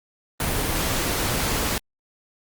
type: noise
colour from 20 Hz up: pink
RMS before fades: -24 dBFS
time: 0.4-1.78 s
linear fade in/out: 2 ms
effects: Opus 32 kbps